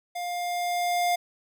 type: tone with level ramp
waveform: square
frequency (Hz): 705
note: F5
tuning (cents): +16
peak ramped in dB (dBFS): -31 to -22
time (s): 0.15-1.16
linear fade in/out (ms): 10
effects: none